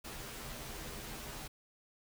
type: noise with comb filter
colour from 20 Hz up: pink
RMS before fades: -45 dBFS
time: 0.04-1.48 s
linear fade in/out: 10 ms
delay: 11 ms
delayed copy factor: -0.95
effects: none